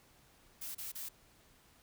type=noise bursts; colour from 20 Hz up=blue; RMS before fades=-43 dBFS; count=3; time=0.61-1.09 s; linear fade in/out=10 ms; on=140 ms; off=30 ms; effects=pink hiss -65 dBFS RMS until 1.82 s